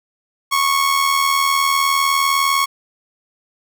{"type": "tone with amplitude modulation", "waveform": "sawtooth", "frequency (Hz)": 1102, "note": "C#6", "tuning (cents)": -11, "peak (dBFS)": -8, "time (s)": [0.51, 2.66], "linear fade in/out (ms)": 20, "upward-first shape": "sine", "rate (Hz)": 79.9, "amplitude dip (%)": 55, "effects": []}